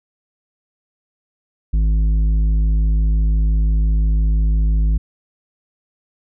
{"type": "tone with tanh clipping", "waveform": "sine", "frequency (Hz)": 52.9, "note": "G#1", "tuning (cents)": 33, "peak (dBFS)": -14, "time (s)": [1.73, 4.98], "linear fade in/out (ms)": 10, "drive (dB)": 8, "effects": []}